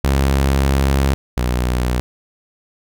sawtooth tone pair in turn, 68.1 / 61.55 Hz, C#2 / B1, -30 / -5 cents, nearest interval major second, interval 175 cents, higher first, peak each -9 / -12 dBFS, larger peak first, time 0.04-1.14 / 1.37-2 s, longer first, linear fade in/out 0 ms, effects none

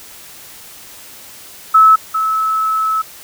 sine tone pair in turn, 1300 / 1300 Hz, E6 / E6, -24 / -24 cents, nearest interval unison, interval 0 cents, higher neither, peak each -4 / -13 dBFS, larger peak first, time 1.74-1.96 / 2.14-3.02 s, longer second, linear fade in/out 10 ms, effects white hiss -37 dBFS RMS until 3.23 s

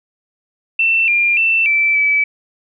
sine tone with pitch steps, 2682 / 2400 / 2673 / 2326 / 2298 Hz, E7 / D7 / E7 / D7 / D7, +29 / +37 / +23 / -17 / -38 cents, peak -11 dBFS, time 0.79-2.24 s, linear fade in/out 5 ms, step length 290 ms, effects none

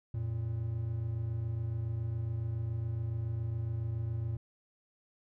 triangle tone pair together, 87.64 / 114.8 Hz, F2 / A#2, +7 / -26 cents, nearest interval perfect fourth, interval 467 cents, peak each -37 / -31 dBFS, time 0.14-4.37 s, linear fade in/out 5 ms, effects none

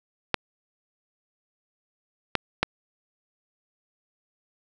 clicks, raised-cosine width 0.3 ms, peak -4 dBFS, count 3, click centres 0.343 / 2.353 / 2.63 s, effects none

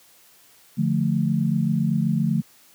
sine chord, D minor, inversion none, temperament equal, 146.83 / 174.61 / 220 Hz, D3 / F3 / A3, 0 / 0 / 0 cents, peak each -23 dBFS, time 0.77-2.42 s, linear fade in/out 20 ms, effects white hiss -54 dBFS RMS until 2.74 s + high-pass 80 Hz 12 dB/octave

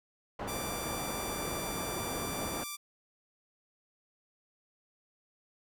white low-pass noise, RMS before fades -38 dBFS, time 0.39-2.64 s, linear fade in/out 5 ms, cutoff 840 Hz, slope 12 dB/octave
5% pulse tone, 1174.7 Hz, D6, in tune, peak -26 dBFS, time 0.47-2.77 s, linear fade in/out 20 ms
effects none

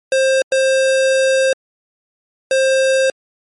square tone bursts at uneven times, 530 Hz, C5, 22 cents sharp, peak -12 dBFS, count 3, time 0.12-0.42 / 0.52-1.53 / 2.51-3.1 s, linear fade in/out 2 ms, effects MP3 48 kbps

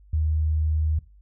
sine tone, 77.78 Hz, D#2, in tune, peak -20 dBFS, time 0.13-0.99 s, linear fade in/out 5 ms, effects noise-tail reverb RT60 0.3 s tail -18 dB re dry + added 50 Hz sine -49 dBFS peak until 1.21 s

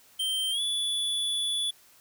square tone with pitch glide, 3136 to 3440 Hz, G7 to A7, 0 to -40 cents, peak -27 dBFS, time 0.19-1.71 s, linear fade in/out 10 ms, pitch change +160 cents, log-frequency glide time 0.51-0.61 s, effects white hiss -58 dBFS RMS until 2 s

